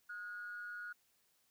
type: tone with amplitude modulation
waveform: sine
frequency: 1446 Hz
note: F#6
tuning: 40 cents flat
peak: -40 dBFS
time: 0.09-0.93 s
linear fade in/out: 10 ms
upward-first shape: sine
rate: 193 Hz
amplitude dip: 55%
effects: tanh soft clip ceiling -37 dBFS + white hiss -75 dBFS RMS until 1.5 s